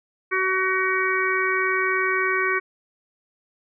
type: harmonic tone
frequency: 376.7 Hz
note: F#4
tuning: 31 cents sharp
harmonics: 1 / 3 / 4 / 5 / 6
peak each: -26 / -26 / -26 / -26 / -26 dBFS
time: 0.31-2.6 s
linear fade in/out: 20 ms
effects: none